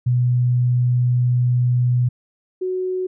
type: tone pair in turn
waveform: sine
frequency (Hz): 123.47 / 370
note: B2 / F#4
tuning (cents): 0 / 0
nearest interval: octave + perfect fifth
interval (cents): 1900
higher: second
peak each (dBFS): -14 / -20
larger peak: first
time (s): 0.06-2.09 / 2.61-3.07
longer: first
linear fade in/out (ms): 10
effects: none